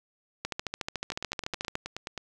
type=two click trains; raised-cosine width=0.2 ms; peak=-14 / -18 dBFS; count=19 / 11; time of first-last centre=0.45-1.754 / 1.12-2.177 s; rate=13.8 / 9.46 Hz; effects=none